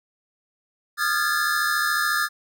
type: tone cluster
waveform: square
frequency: 1226 / 1388 / 1661 / 1735 Hz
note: D#6 / F6 / G#6 / A6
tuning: -26 / -11 / 0 / -25 cents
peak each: -27 dBFS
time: 0.97-2.29 s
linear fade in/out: 50 ms
effects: none